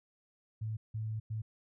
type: tone bursts at uneven times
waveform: sine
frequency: 109.5 Hz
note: A2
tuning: 8 cents flat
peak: -34 dBFS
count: 3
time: 0.61-0.77 / 0.94-1.2 / 1.3-1.42 s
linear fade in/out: 10 ms
effects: none